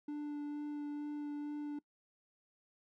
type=tone with vibrato; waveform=triangle; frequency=293.9 Hz; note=D4; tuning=1 cent sharp; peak=-36 dBFS; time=0.08-1.79 s; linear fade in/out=5 ms; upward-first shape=sine; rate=2.2 Hz; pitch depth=10 cents each way; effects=noise-tail reverb RT60 0.1 s tail -22 dB re dry